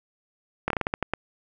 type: slowing click train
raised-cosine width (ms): 0.5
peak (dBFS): -9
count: 9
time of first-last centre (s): 0.68-1.136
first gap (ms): 23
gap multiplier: 1.25
effects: none